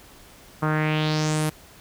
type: tone with low-pass filter sweep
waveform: sawtooth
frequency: 154.3 Hz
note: D#3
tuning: 14 cents flat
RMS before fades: -23 dBFS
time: 0.62-1.5 s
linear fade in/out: 10 ms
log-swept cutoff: 1200 to 12000 Hz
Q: 3.2
effects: pink hiss -49 dBFS RMS until 1.8 s